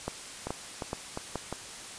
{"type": "two click trains", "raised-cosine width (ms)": 1, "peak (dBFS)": [-19, -17], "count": [4, 4], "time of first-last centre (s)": [[0.47, 1.526], [0.08, 1.357]], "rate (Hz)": [2.84, 2.35], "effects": ["white hiss -43 dBFS RMS until 1.98 s", "resampled to 22050 Hz"]}